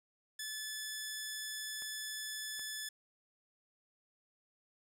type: tone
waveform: 10% pulse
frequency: 1732 Hz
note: A6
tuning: 28 cents flat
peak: -31 dBFS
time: 0.39-2.89 s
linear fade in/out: 5 ms
type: clicks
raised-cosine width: 0.5 ms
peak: -40 dBFS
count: 2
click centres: 1.822 / 2.594 s
effects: none